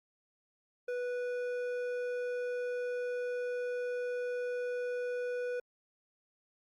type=tone with hard clipping; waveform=triangle; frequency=492 Hz; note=B4; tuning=7 cents flat; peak=-35 dBFS; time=0.88-5.6 s; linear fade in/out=5 ms; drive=12 dB; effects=Opus 48 kbps